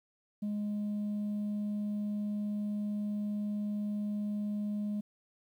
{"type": "tone", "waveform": "sine", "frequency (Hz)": 207.7, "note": "G#3", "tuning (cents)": 0, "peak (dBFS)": -29, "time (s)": [0.42, 5.01], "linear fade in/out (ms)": 10, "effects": ["tanh soft clip ceiling -31 dBFS", "11-bit"]}